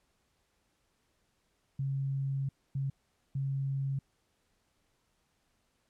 sine tone bursts at uneven times, 136.6 Hz, C#3, 25 cents flat, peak -30 dBFS, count 3, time 1.79-2.49 / 2.75-2.9 / 3.35-3.99 s, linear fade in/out 5 ms, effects pink hiss -75 dBFS RMS until 5.89 s + low-pass 11000 Hz 12 dB/octave

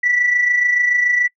sine tone pair together, 1936 / 1963 Hz, B6 / B6, -35 / -11 cents, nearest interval unison, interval 24 cents, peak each -22 / -13 dBFS, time 0.03-1.28 s, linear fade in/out 10 ms, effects noise-tail reverb RT60 0.1 s tail -24 dB re dry + tanh soft clip ceiling -7 dBFS

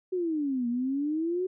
sine exponential two-way sweep, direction down then up, 377.1 to 234.6 to 377.1 Hz, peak -26 dBFS, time 0.12-1.47 s, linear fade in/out 10 ms, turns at 0.68 s, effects none

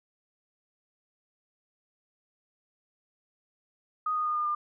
sine tone with pitch steps, 1244.5 / 1233.8 / 1223.1 / 1212.6 / 1202.1 Hz, D#6 / D#6 / D#6 / D#6 / D6, 0 / -15 / -30 / -45 / +40 cents, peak -26 dBFS, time 4.06-4.55 s, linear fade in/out 5 ms, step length 98 ms, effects none

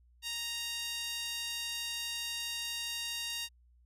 sawtooth tone with high-pass filter, 932.3 Hz, A#5, in tune, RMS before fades -38 dBFS, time 0.22-3.49 s, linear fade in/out 50 ms, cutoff 3200 Hz, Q 1.7, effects added 60 Hz sine -61 dBFS peak until 3.85 s + resampled to 32000 Hz

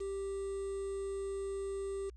triangle tone with quantisation, 392 Hz, G4, in tune, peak -34 dBFS, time 0-2.1 s, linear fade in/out 10 ms, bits 9, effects added 60 Hz sine -50 dBFS peak until 2.16 s + resampled to 22050 Hz

